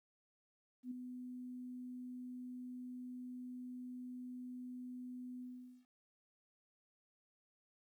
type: tone with ADSR envelope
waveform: sine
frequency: 250 Hz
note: B3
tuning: 21 cents sharp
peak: -39 dBFS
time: 0.83-5.86 s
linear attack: 81 ms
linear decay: 7 ms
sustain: -6 dB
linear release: 440 ms
effects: 13-bit